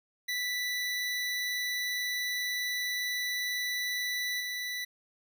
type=tone with level steps; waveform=25% pulse; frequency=1975.5 Hz; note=B6; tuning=in tune; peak=-27 / -30 dBFS; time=0.28-4.85 s; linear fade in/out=10 ms; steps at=4.4 s; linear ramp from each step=5 ms; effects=none